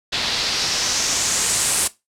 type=noise with low-pass filter sweep; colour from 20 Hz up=white; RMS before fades=-21 dBFS; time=0.12-1.88 s; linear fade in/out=10 ms; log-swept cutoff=3900 to 9500 Hz; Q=2.4; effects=noise-tail reverb RT60 0.2 s tail -17 dB re dry